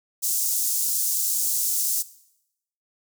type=high-pass noise; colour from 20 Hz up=pink; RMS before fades=-24 dBFS; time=0.22-2.03 s; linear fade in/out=20 ms; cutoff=6400 Hz; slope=24 dB/octave; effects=noise-tail reverb RT60 0.8 s tail -18 dB re dry